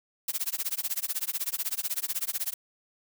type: noise with tremolo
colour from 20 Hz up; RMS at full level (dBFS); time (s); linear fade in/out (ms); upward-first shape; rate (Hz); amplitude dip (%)
blue; -28; 0.28-2.54; 5; sine; 16; 100
effects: none